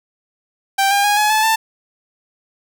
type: tone with pitch steps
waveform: sawtooth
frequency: 784 / 803.7 / 823.9 / 844.7 / 865.9 / 887.7 Hz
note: G5 / G5 / G#5 / G#5 / A5 / A5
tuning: 0 / +43 / -14 / +29 / -28 / +15 cents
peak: -9 dBFS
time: 0.78-1.56 s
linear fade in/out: 10 ms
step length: 130 ms
effects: none